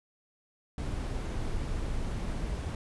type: noise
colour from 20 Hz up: brown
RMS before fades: -33 dBFS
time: 0.78-2.75 s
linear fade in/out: 2 ms
effects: resampled to 24000 Hz